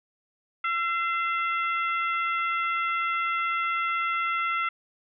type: harmonic tone with a mistuned harmonic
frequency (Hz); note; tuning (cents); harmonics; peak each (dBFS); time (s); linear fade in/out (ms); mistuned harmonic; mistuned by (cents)
673; E5; +36; 2 / 3 / 4 / 5; -26 / -30 / -35 / -42; 0.64-4.69; 5; 3; +38
effects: none